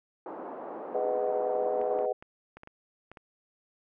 white band-pass noise, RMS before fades -40 dBFS, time 0.26-2.06 s, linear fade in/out 2 ms, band 270 to 880 Hz, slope 24 dB/octave
sine chord, G# minor seventh, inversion none, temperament just, 415.3 / 498.4 / 623 / 747.5 Hz, G#4 / B4 / D#5 / F#5, 0 / +16 / +2 / +17 cents, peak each -33 / -30 / -32 / -34 dBFS, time 0.94-2.13 s, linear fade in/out 10 ms
clicks, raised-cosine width 0.5 ms, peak -31 dBFS, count 8, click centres 1.815 / 1.989 / 2.225 / 2.57 / 2.634 / 2.674 / 3.116 / 3.172 s
effects none

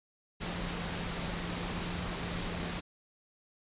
sine tone in noise, 173.9 Hz, F3, 7 cents flat, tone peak -40 dBFS, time 0.4-2.81 s, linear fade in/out 20 ms, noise pink, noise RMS -37 dBFS, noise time 0.4-2.81 s, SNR -6 dB, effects resampled to 8000 Hz

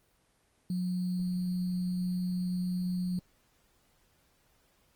sine tone with sample-and-hold, 180.8 Hz, F#3, 40 cents flat, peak -29 dBFS, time 0.7-3.19 s, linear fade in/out 2 ms, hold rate 4410 Hz, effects pink hiss -69 dBFS RMS until 4.95 s + Opus 24 kbps

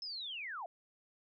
sine linear sweep, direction down, 5274 to 630 Hz, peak -40 dBFS, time 0.02-0.66 s, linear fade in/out 2 ms, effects none

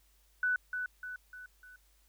sine tone with echo, 1491 Hz, F#6, 13 cents sharp, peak -27 dBFS, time 0.43-0.56 s, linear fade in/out 2 ms, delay 300 ms, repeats 4, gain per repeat -6 dB, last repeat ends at 1.76 s, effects added 50 Hz sine -66 dBFS peak until 2.08 s + white hiss -70 dBFS RMS until 2.08 s

